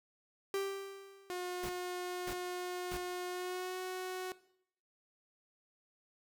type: tone with exponential decay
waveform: 45% pulse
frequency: 392 Hz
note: G4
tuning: in tune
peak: -32 dBFS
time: 0.54-1.6 s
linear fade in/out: 1 ms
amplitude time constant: 230 ms
type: tone with pitch glide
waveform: sawtooth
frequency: 359.8 to 369.5 Hz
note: F#4 to F#4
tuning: -48 to -2 cents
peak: -34 dBFS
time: 1.3-4.32 s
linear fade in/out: 0 ms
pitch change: +46 cents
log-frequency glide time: 3.29-3.79 s
type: noise bursts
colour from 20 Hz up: pink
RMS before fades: -43 dBFS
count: 3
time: 1.63-2.973 s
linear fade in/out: 2 ms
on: 61 ms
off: 580 ms
effects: noise-tail reverb RT60 0.7 s tail -18 dB re dry